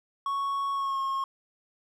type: tone with pitch glide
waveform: triangle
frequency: 1108.7 to 1081.5 Hz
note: C#6 to C#6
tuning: 0 to -43 cents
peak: -25 dBFS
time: 0.26-1.24 s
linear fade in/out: 2 ms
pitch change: -43 cents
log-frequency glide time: 0.73-0.99 s
effects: none